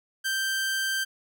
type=tone; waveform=sawtooth; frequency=1567 Hz; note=G6; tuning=1 cent flat; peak=-22 dBFS; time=0.24-1.05 s; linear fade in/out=20 ms; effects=none